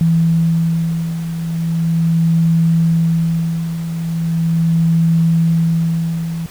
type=beating tone pair; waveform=sine; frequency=164.8 / 165.19 Hz; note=E3 / E3; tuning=0 / +4 cents; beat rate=0.39 Hz; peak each=-19 / -13 dBFS; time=0.01-6.46 s; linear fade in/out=0 ms; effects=pink hiss -38 dBFS RMS until 6.5 s